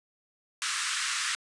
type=band-pass noise; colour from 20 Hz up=pink; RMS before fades=-31 dBFS; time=0.62-1.35 s; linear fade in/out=0 ms; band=1200 to 9600 Hz; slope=48 dB/octave; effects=resampled to 24000 Hz